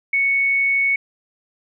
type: tone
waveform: sine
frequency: 2217 Hz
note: C#7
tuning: in tune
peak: -15 dBFS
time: 0.13-0.96 s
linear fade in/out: 5 ms
effects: none